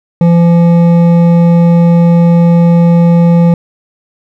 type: tone with hard clipping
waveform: triangle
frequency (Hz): 170.5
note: F3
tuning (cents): -41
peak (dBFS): -5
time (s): 0.21-3.54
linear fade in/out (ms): 2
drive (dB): 13
effects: none